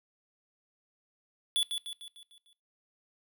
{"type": "tone with echo", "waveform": "square", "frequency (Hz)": 3444, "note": "A7", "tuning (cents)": -38, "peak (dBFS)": -26, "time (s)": [1.56, 1.63], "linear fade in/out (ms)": 0, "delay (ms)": 150, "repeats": 6, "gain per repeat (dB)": -6, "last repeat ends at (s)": 2.53, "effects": ["noise-tail reverb RT60 0.3 s tail -20 dB re dry"]}